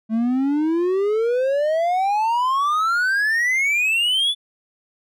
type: exponential sweep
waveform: triangle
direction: up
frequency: 217.2 to 3500 Hz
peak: -15 dBFS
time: 0.09-4.35 s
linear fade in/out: 50 ms
effects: none